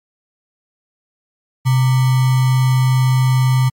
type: tone with sample-and-hold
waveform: sine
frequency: 128.8 Hz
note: C3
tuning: 27 cents flat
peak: -10 dBFS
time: 1.65-3.7 s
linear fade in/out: 20 ms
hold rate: 1050 Hz
effects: MP3 64 kbps